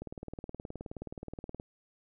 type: click train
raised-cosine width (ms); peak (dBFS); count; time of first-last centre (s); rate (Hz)
2; -27; 31; 0.02-1.599; 19
effects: none